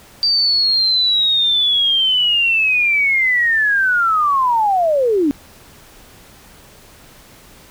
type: linear sweep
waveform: sine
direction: down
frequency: 4677 to 270.2 Hz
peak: -12 dBFS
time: 0.23-5.31 s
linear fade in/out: 0 ms
effects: pink hiss -44 dBFS RMS until 7.7 s